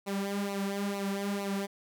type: tone with flanger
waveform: sawtooth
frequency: 199.3 Hz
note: G3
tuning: 29 cents sharp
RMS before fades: -33 dBFS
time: 0.06-1.67 s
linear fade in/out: 20 ms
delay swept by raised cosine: 0.59 to 4.29 ms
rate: 2.2 Hz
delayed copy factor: -0.75
effects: none